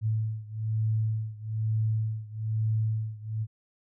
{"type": "beating tone pair", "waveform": "sine", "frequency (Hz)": [109.3, 110.4], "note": ["A2", "A2"], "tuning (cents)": [-11, 6], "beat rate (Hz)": 1.1, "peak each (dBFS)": [-28, -30], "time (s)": [0.01, 3.47], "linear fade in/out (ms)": 50, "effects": []}